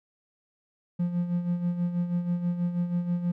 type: tone with tremolo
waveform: triangle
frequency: 175 Hz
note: F3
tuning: 4 cents sharp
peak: -20 dBFS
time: 0.99-3.32 s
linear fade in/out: 10 ms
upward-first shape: sine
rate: 6.2 Hz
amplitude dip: 65%
effects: tanh soft clip ceiling -16 dBFS